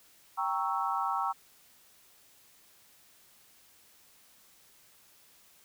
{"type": "chord", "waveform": "sine", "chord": "G diminished seventh", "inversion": "none", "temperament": "equal", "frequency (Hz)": [784, 932.3, 1108.7, 1318.5], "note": ["G5", "Bb5", "Db6", "Fb6"], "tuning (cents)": [0, 0, 0, 0], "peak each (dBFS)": -34, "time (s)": [0.37, 1.33], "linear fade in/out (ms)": 20, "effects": ["white hiss -61 dBFS RMS until 5.64 s"]}